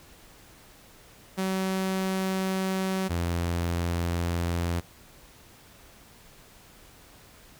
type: tone pair in turn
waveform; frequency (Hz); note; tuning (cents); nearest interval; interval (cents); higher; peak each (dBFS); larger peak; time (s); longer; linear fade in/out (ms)
sawtooth; 189.5 / 85.84; F#3 / F2; +42 / -29; octave + major second; 1371; first; -22; neither; 1.37-3.09 / 3.09-4.81; neither; 20
effects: pink hiss -53 dBFS RMS until 7.59 s